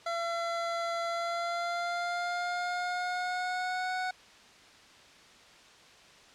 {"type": "tone with pitch glide", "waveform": "25% pulse", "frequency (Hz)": [678, 739.4], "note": ["E5", "F#5"], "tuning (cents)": [49, -1], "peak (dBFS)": -27, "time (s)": [0.06, 4.11], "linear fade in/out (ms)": 5, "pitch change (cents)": 150, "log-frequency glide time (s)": [1.06, 3.93], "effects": ["white hiss -55 dBFS RMS until 6.34 s", "low-pass 5000 Hz 12 dB/octave"]}